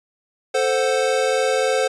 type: chord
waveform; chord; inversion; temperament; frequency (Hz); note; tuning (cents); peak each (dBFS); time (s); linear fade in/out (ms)
square; F# diminished; first; equal; 440 / 523.3 / 740; A4 / C5 / F#5; 0 / 0 / 0; -23 / -20 / -26; 0.54-1.88; 10
effects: resampled to 22050 Hz